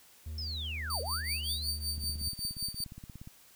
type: tone with pitch glide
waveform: triangle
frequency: 77.78 to 75.43 Hz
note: D#2 to D2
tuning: 0 to +47 cents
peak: -35 dBFS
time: 0.26-2.29 s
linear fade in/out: 5 ms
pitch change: -53 cents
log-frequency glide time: 1.13-1.46 s
type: linear two-way sweep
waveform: sine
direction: down then up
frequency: 5340 to 440 to 4633 Hz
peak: -37 dBFS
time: 0.38-1.7 s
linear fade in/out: 2 ms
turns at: 1.01 s
type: tone with tremolo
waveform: sawtooth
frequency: 4600 Hz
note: D8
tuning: 37 cents flat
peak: -28 dBFS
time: 0.9-2.84 s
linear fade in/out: 2 ms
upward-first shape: triangle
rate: 5.3 Hz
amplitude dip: 95%
type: click train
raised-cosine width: 5 ms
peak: -33 dBFS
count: 23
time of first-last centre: 1.98-3.274 s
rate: 17 Hz
effects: white hiss -59 dBFS RMS until 3.55 s